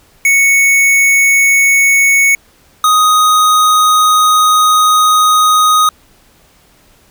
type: tone pair in turn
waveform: square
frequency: 2217 / 1248.6 Hz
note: C#7 / D#6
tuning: 0 / +6 cents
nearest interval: minor seventh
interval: 994 cents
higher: first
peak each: -7 dBFS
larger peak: neither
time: 0.25-2.35 / 2.84-5.89 s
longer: second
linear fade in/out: 2 ms
effects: pink hiss -48 dBFS RMS until 7.1 s